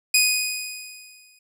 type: tone with exponential decay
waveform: 15% pulse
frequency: 2489 Hz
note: D#7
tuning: in tune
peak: -7 dBFS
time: 0.14-1.39 s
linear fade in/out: 5 ms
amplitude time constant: 270 ms
effects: none